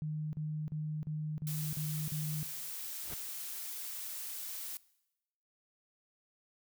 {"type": "tone bursts", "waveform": "sine", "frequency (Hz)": 153.4, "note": "D#3", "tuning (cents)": -24, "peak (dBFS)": -34, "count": 7, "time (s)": [0.02, 2.43], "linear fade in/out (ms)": 0, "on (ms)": 310, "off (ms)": 40}
{"type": "noise", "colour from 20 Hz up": "blue", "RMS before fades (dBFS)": -42, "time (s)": [1.47, 4.77], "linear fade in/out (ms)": 0}
{"type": "noise with exponential growth", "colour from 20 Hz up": "pink", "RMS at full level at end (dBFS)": -41, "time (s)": [2.96, 3.14], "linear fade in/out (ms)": 2, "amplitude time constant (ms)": 38}
{"effects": ["noise-tail reverb RT60 0.9 s tail -21 dB re dry"]}